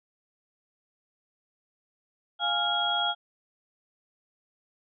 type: tone cluster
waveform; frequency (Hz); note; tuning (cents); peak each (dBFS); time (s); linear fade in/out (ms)
sine; 700 / 830 / 1396 / 3302; F5 / G#5 / F6 / G#7; +4 / -1 / -1 / -11; -32 / -31 / -31 / -27; 2.39-3.15; 50
effects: none